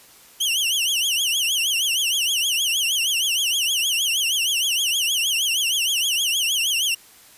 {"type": "tone with vibrato", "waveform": "sawtooth", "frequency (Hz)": 3000, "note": "F#7", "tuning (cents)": 23, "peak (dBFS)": -16, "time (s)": [0.4, 6.95], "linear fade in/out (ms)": 10, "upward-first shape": "triangle", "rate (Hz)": 6.4, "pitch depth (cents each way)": 220, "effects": ["white hiss -49 dBFS RMS until 7.37 s", "resampled to 32000 Hz"]}